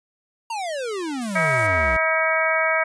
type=exponential sweep; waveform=square; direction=down; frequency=947 to 57.8 Hz; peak=-26 dBFS; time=0.5-1.97 s; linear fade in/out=5 ms
type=noise; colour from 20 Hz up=violet; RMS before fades=-33 dBFS; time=1.21-1.67 s; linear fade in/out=5 ms
type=harmonic tone; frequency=320.6 Hz; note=E4; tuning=48 cents flat; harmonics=2 / 3 / 4 / 5 / 6 / 7; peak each=-23 / -29 / -25 / -25 / -27 / -23 dBFS; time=1.35-2.84 s; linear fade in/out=10 ms
effects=resampled to 22050 Hz